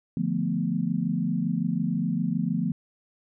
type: chord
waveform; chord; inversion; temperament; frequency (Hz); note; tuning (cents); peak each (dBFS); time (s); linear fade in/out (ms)
sine; B half-diminished seventh; first; equal with one note detuned; 149.05 / 174.61 / 220 / 246.9; D3 / F3 / A3 / B3; +26 / 0 / 0 / 0; -32 / -27 / -29 / -30; 0.17-2.72; 2
effects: none